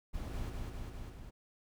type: noise with echo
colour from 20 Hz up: brown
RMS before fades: -40 dBFS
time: 0.13-0.51 s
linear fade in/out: 20 ms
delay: 200 ms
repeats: 4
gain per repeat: -2 dB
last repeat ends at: 1.31 s
effects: none